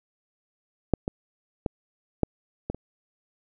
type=clicks; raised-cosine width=2 ms; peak=-6 / -14 / -12 / -7 / -15 / -25 dBFS; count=6; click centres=0.937 / 1.079 / 1.662 / 2.233 / 2.7 / 2.746 s; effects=none